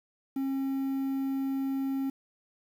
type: tone with quantisation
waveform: triangle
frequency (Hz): 270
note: C#4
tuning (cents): -45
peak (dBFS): -26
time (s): 0.36-2.1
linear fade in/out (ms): 5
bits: 9
effects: none